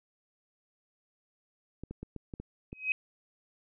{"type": "clicks", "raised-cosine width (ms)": 3, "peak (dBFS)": -27, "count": 7, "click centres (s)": [1.836, 1.91, 2.03, 2.163, 2.338, 2.4, 2.729]}
{"type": "tone with exponential growth", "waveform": "sine", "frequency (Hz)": 2531, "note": "D#7", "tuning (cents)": 29, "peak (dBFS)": -22, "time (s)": [2.72, 2.92], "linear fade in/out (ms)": 1, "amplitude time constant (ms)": 43}
{"effects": []}